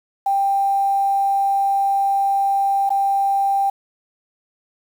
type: tone with dropouts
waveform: sine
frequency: 790 Hz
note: G5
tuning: 13 cents sharp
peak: -15 dBFS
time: 0.26-3.7 s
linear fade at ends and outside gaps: 5 ms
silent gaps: 2.893-2.903 s
effects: 7-bit